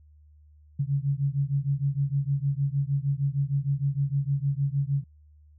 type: beating tone pair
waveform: sine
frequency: 137 / 143.5 Hz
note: C#3 / D3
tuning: -20 / -40 cents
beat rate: 6.5 Hz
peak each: -26 / -27 dBFS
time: 0.79-5.04 s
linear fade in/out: 10 ms
effects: added 75 Hz sine -52 dBFS peak until 5.58 s